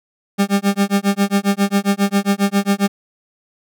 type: tone with tremolo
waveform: 40% pulse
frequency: 199.6 Hz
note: G3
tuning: 32 cents sharp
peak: -10 dBFS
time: 0.38-2.88 s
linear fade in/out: 20 ms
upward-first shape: sine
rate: 7.4 Hz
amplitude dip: 100%
effects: none